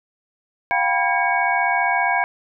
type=tone cluster; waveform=sine; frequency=705 / 780 / 973 / 1625 / 2236 Hz; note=F5 / G5 / B5 / G#6 / C#7; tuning=+16 / -9 / -26 / -38 / +14 cents; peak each=-23 dBFS; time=0.71-2.24 s; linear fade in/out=0 ms; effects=none